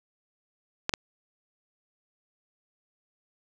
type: clicks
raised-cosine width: 0.2 ms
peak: -8 dBFS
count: 2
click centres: 0.894 / 0.938 s
effects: none